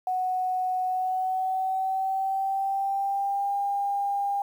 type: tone with pitch glide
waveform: sine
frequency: 740 to 802.3 Hz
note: F#5 to G5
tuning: 0 to +40 cents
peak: -24 dBFS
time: 0.07-4.42 s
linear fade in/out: 2 ms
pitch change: +140 cents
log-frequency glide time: 0.86-3.56 s
effects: 9-bit